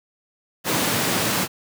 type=high-pass noise; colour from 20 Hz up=pink; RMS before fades=-22 dBFS; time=0.64-1.48 s; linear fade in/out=50 ms; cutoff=120 Hz; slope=24 dB/octave; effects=none